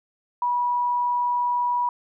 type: tone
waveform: sine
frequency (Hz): 973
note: B5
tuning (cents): -26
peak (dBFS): -20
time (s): 0.42-1.89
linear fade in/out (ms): 2
effects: none